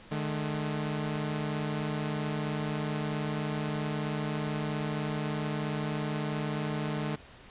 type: tone pair together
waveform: sawtooth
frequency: 150.66 / 213.8 Hz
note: D3 / A3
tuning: +45 / -49 cents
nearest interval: tritone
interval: 606 cents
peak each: -28 / -31 dBFS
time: 0.11-7.16 s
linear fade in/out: 10 ms
effects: pink hiss -52 dBFS RMS until 7.5 s + resampled to 8000 Hz